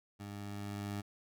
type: tone with level ramp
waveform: 20% pulse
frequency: 101.7 Hz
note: G#2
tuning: 36 cents flat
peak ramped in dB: -39 to -32 dBFS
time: 0.19-1.02 s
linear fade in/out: 20 ms
effects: none